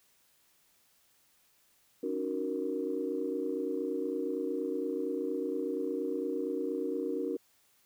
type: chord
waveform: sine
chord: D# minor seventh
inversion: third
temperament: equal with one note detuned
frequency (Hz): 277.2 / 305.8 / 370 / 466.2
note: C#4 / D#4 / F#4 / A#4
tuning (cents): 0 / -30 / 0 / 0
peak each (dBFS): -37 / -37 / -36 / -35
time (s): 2.03-7.37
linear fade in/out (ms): 5
effects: tanh soft clip ceiling -20 dBFS + white hiss -68 dBFS RMS until 7.85 s